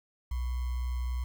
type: tone with sample-and-hold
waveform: sine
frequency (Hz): 61.74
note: B1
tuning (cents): 0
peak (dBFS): -29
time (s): 0.31-1.24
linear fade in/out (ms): 5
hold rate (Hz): 1050
effects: none